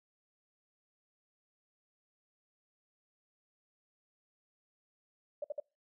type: tone bursts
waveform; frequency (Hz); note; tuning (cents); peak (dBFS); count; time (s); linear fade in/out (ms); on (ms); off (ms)
sine; 587.3; D5; 0; -34; 3; 5.42-5.601; 5; 23; 56
effects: noise-tail reverb RT60 0.3 s tail -26 dB re dry